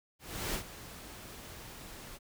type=noise with ADSR envelope; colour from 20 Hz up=pink; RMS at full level=-34 dBFS; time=0.19-2.19 s; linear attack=350 ms; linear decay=87 ms; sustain=-14 dB; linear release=35 ms; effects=none